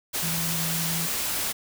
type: tone in noise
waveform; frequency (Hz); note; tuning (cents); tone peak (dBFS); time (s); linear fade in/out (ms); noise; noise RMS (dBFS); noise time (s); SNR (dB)
sine; 164.81; E3; 0; -30; 0.22-1.07; 20; white; -28; 0.13-1.53; -5
effects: none